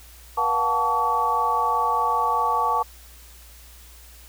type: tone cluster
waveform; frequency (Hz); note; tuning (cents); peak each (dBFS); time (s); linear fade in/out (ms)
sine; 480.3 / 713 / 758 / 881 / 1136; B4 / F5 / F#5 / A5 / C#6; -48 / +36 / +42 / +2 / +42; -31 / -30 / -31 / -23 / -22; 0.37-2.83; 10
effects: added 59 Hz sine -46 dBFS peak until 4.28 s + white hiss -49 dBFS RMS until 4.28 s